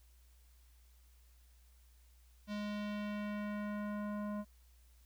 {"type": "tone with low-pass filter sweep", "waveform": "square", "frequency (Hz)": 207.7, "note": "G#3", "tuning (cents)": 0, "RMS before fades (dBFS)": -40, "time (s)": [2.47, 4.45], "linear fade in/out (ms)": 50, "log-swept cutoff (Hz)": [4500, 1000], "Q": 1.3, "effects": ["added 60 Hz sine -61 dBFS peak until 5.05 s", "white hiss -72 dBFS RMS until 5.05 s"]}